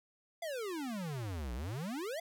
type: exponential two-way sweep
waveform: square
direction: down then up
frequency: 698.5 to 56.8 to 698.5 Hz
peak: -38 dBFS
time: 0.42-2.2 s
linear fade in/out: 5 ms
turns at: 1.54 s
effects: none